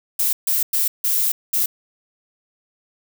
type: noise bursts at uneven times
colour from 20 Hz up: violet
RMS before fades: -19 dBFS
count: 5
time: 0.19-0.33 / 0.47-0.63 / 0.73-0.88 / 1.04-1.32 / 1.53-1.66 s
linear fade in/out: 5 ms
effects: none